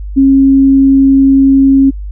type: tone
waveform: sine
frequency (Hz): 271.1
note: C#4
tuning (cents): -38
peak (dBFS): -3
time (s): 0.16-1.91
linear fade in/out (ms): 20
effects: added 50 Hz sine -19 dBFS peak until 2.11 s